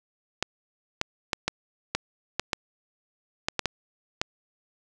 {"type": "clicks", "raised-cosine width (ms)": 0.2, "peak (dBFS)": -7, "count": 11, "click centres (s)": [0.426, 1.014, 1.332, 1.48, 1.95, 2.396, 2.532, 3.485, 3.593, 3.657, 4.215], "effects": ["7-bit"]}